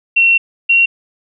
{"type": "tone pair in turn", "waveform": "sine", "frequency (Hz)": [2723, 2742], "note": ["F7", "F7"], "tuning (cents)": [-44, -32], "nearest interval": "unison", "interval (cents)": 12, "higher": "second", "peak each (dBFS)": -7, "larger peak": "neither", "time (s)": [[0.16, 0.38], [0.69, 0.86]], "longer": "first", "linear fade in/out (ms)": 10, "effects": []}